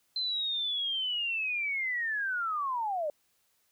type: linear sweep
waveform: sine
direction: down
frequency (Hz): 4102 to 571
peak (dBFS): -29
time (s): 0.16-3.1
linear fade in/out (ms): 2
effects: white hiss -72 dBFS RMS until 3.71 s